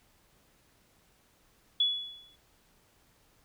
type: tone with exponential decay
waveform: sine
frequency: 3401 Hz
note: G#7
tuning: 40 cents sharp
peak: -21 dBFS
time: 1.8-2.36 s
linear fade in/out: 5 ms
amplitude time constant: 120 ms
effects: pink hiss -66 dBFS RMS until 3.44 s